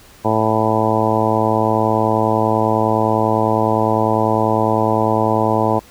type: harmonic tone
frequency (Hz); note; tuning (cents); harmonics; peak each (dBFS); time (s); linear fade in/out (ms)
109.9; A2; -2; 1 / 2 / 3 / 4 / 5 / 6 / 7 / 8 / 9; -22 / -22 / -22 / -22 / -22 / -22 / -22 / -22 / -22; 0.24-5.8; 20
effects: pink hiss -45 dBFS RMS until 5.9 s